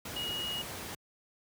sine tone in noise, 2886 Hz, F#7, 44 cents flat, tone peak -34 dBFS, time 0.16-0.62 s, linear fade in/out 5 ms, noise pink, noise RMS -41 dBFS, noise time 0.05-0.95 s, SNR +4 dB, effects high-pass 80 Hz 12 dB/octave

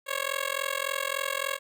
10% pulse tone with amplitude modulation, 550 Hz, C#5, 14 cents flat, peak -16 dBFS, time 0.06-1.59 s, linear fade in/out 50 ms, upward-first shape sine, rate 43.5 Hz, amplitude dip 100%, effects none

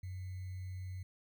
sine tone with sample-and-hold, 92.5 Hz, F#2, in tune, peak -40 dBFS, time 0.03-1.03 s, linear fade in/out 5 ms, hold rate 2100 Hz, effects none

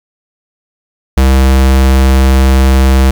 square tone, 66.1 Hz, C2, 18 cents sharp, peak -5 dBFS, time 1.17-3.11 s, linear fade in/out 5 ms, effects 7-bit

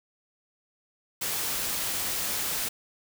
white noise, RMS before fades -30 dBFS, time 1.21-2.69 s, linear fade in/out 10 ms, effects none

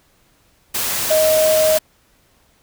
sine tone in noise, 626 Hz, D#5, 10 cents sharp, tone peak -12 dBFS, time 1.1-1.78 s, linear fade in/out 10 ms, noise white, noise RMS -21 dBFS, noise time 0.74-1.79 s, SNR +6 dB, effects pink hiss -57 dBFS RMS until 2.62 s

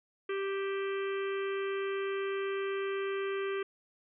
harmonic tone with a mistuned harmonic, 392 Hz, G4, in tune, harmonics 1 / 3 / 4 / 5 / 6 / 7 / 8, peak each -32 / -42 / -44 / -46 / -48 / -49 / -50 dBFS, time 0.29-3.63 s, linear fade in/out 5 ms, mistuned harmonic 7, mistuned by -51 cents, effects none

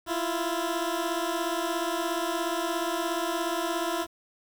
15% pulse beating tone pair, 329.6 / 346.6 Hz, E4 / F4, 0 / -13 cents, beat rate 17 Hz, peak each -24 dBFS, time 0.06-4.07 s, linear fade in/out 50 ms, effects 8-bit

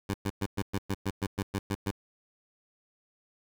15% pulse tone bursts, 99 Hz, G2, 18 cents sharp, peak -22 dBFS, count 12, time 0.09-1.912 s, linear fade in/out 5 ms, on 51 ms, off 110 ms, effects none

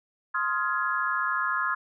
sine chord, F minor seventh, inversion second, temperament just, 1047.7 / 1257.2 / 1396.9 / 1676.3 Hz, C6 / Eb6 / F6 / Ab6, +2 / +18 / 0 / +16 cents, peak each -30 dBFS, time 0.34-1.75 s, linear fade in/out 10 ms, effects none

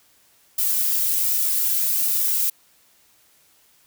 violet noise with flanger, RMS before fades -21 dBFS, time 0.58-2.5 s, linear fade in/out 5 ms, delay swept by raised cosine 1.8 to 2.8 ms, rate 1.3 Hz, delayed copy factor -0.95, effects white hiss -58 dBFS RMS until 3.86 s

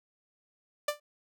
sawtooth tone with exponential decay, 591 Hz, D5, 11 cents sharp, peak -20 dBFS, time 0.88-1 s, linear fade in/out 5 ms, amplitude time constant 24 ms, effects none

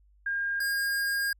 sine / square tone pair in turn, 1613 / 1620.7 Hz, G6 / G#6, +49 / -43 cents, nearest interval unison, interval 8 cents, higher second, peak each -27 dBFS, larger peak neither, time 0.26-0.6 / 0.6-1.33 s, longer second, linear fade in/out 5 ms, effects added 50 Hz sine -58 dBFS peak until 1.39 s

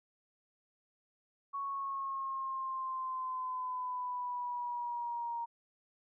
sine exponential sweep, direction down, 1113 to 934 Hz, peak -35 dBFS, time 1.53-5.46 s, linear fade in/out 20 ms, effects none

